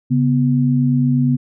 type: tone pair together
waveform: sine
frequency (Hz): 138.7 / 247.1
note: C#3 / B3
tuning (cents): +1 / +1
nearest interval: minor seventh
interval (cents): 1000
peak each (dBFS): -15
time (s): 0.1-1.37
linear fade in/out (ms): 20
effects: none